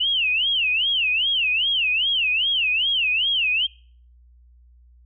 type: tone with vibrato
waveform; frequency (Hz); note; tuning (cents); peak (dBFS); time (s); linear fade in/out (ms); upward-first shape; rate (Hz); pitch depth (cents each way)
sine; 2857; F7; +39; -18; 0-3.67; 10; sine; 2.5; 250
effects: noise-tail reverb RT60 0.5 s tail -25 dB re dry + added 60 Hz sine -49 dBFS peak until 5.05 s